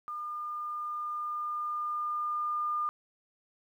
sine tone with level ramp, 1208 Hz, D6, 48 cents sharp, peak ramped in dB -35 to -28 dBFS, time 0.08-2.89 s, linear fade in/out 0 ms, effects 11-bit

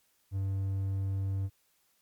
triangle tone, 97 Hz, G2, 18 cents flat, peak -27 dBFS, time 0.31-1.5 s, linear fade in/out 50 ms, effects white hiss -71 dBFS RMS until 2.01 s + MP3 96 kbps

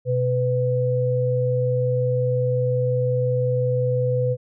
sine tone pair together, 125.62 / 500 Hz, B2 / B4, +30 / +21 cents, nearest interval 2 octaves, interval 2391 cents, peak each -21 dBFS, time 0.05-4.37 s, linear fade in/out 50 ms, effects none

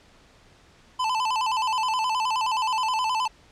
square tone with vibrato, 944 Hz, A#5, 22 cents sharp, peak -23 dBFS, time 0.99-3.28 s, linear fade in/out 10 ms, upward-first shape square, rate 9.5 Hz, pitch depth 120 cents each way, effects pink hiss -55 dBFS RMS until 3.51 s + low-pass 6000 Hz 12 dB/octave

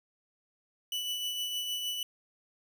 40% pulse tone with tremolo, 2969 Hz, F#7, 5 cents sharp, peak -30 dBFS, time 0.92-2.03 s, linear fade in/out 2 ms, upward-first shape triangle, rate 6.5 Hz, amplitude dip 40%, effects none

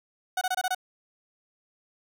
30% pulse tone bursts, 740 Hz, F#5, in tune, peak -22 dBFS, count 6, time 0.37-0.748 s, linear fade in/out 5 ms, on 43 ms, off 24 ms, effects none

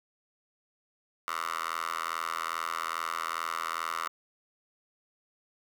10% pulse tone with high-pass filter, 82.41 Hz, E2, in tune, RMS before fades -34 dBFS, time 1.28-4.08 s, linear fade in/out 0 ms, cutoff 1200 Hz, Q 3.7, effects none

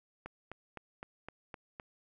click train, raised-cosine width 0.5 ms, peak -28 dBFS, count 7, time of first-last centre 0.26-1.798 s, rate 3.9 Hz, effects none

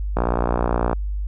click train, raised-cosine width 1 ms, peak -6 dBFS, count 46, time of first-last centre 0.17-0.93 s, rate 59.2 Hz, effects added 50 Hz sine -22 dBFS peak until 1.27 s

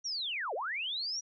sine linear two-way sweep, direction down then up, 5880 to 392 to 5880 Hz, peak -33 dBFS, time 0.04-1.21 s, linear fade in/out 20 ms, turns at 0.54 s, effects none

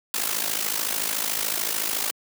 white noise with amplitude modulation, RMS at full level -23 dBFS, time 0.14-2.11 s, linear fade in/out 0 ms, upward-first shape sine, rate 53.7 Hz, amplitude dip 75%, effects high-pass 200 Hz 12 dB/octave

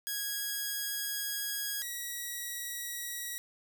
5% pulse tone pair in turn, 1651 / 1921.3 Hz, G#6 / B6, -11 / -48 cents, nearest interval minor third, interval 263 cents, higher second, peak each -22 / -26 dBFS, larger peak first, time 0.07-1.82 / 1.82-3.38 s, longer first, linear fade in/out 0 ms, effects none

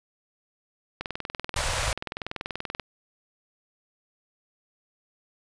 click train, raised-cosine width 0.3 ms, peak -15 dBFS, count 38, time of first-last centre 1.01-2.797 s, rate 20.7 Hz
pink band-stop noise, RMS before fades -27 dBFS, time 1.56-1.93 s, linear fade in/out 5 ms, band 140 to 490 Hz, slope 96 dB/octave
effects resampled to 22050 Hz

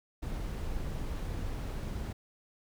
brown noise, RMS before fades -36 dBFS, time 0.22-2.13 s, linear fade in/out 10 ms, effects none

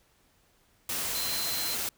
sine tone in noise, 4100 Hz, C8, 36 cents flat, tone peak -34 dBFS, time 1.15-1.75 s, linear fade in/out 2 ms, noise white, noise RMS -32 dBFS, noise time 0.89-1.89 s, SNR -5 dB, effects pink hiss -66 dBFS RMS until 1.97 s

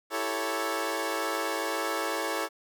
15% pulse chord, A dominant seventh, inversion second, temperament equal, 329.6 / 392 / 440 / 554.4 Hz, E4 / G4 / A4 / C#5, 0 / 0 / 0 / 0 cents, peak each -28 / -31 / -27 / -27 dBFS, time 0.1-2.49 s, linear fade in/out 50 ms, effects none

